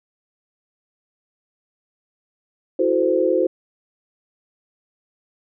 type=chord; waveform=sine; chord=F# half-diminished seventh; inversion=third; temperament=equal with one note detuned; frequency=329.6 / 370 / 440 / 517.8 Hz; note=E4 / F#4 / A4 / C5; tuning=0 / 0 / 0 / -18 cents; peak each=-22 / -20 / -25 / -19 dBFS; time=2.79-3.47 s; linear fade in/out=5 ms; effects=none